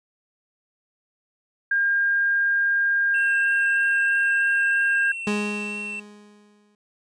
sine tone, 1609 Hz, G6, 45 cents sharp, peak -18 dBFS, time 1.71-5.12 s, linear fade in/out 5 ms
triangle tone with vibrato, 2700 Hz, E7, 41 cents sharp, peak -28 dBFS, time 3.14-6 s, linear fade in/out 5 ms, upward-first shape sine, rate 3.1 Hz, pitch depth 9 cents each way
30% pulse tone with exponential decay, 207.7 Hz, G#3, in tune, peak -18 dBFS, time 5.27-6.75 s, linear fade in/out 2 ms, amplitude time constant 320 ms
effects resampled to 22050 Hz

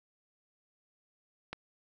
click, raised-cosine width 0.3 ms, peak -22 dBFS, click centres 1.53 s, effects none

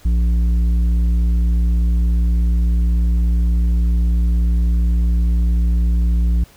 triangle tone with tanh clipping, 58.27 Hz, A#1, in tune, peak -14 dBFS, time 0.05-6.44 s, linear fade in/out 5 ms, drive 12 dB, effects pink hiss -48 dBFS RMS until 6.56 s

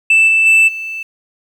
sine tone with level steps, 2646 Hz, E7, 6 cents sharp, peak -4 / -7 / -3 / -21 dBFS, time 0.1-1.03 s, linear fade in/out 5 ms, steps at 0.27 / 0.45 / 0.67 s, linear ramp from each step 20 ms, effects tanh soft clip ceiling -5 dBFS + 7-bit

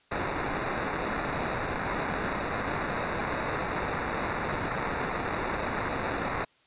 white noise with sample-and-hold, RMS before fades -31 dBFS, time 0.11-6.45 s, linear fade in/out 10 ms, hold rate 3150 Hz, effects white hiss -64 dBFS RMS until 6.66 s + resampled to 8000 Hz

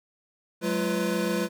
square tone cluster, 185.2 / 212.4 / 343 / 498.8 Hz, F#3 / G#3 / F4 / B4, +2 / +39 / -31 / +17 cents, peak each -31 dBFS, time 0.61-1.49 s, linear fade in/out 50 ms, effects none

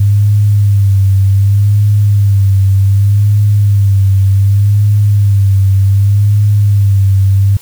sine tone with vibrato, 100.2 Hz, G2, 38 cents sharp, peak -5 dBFS, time 0-7.57 s, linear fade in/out 5 ms, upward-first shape sine, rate 0.66 Hz, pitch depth 54 cents each way, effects white hiss -38 dBFS RMS until 7.61 s

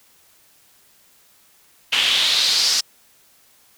pink noise with band-pass filter sweep, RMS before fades -18 dBFS, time 1.92-2.81 s, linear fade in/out 10 ms, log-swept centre 2900 to 5300 Hz, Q 3.9, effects white hiss -55 dBFS RMS until 3.77 s

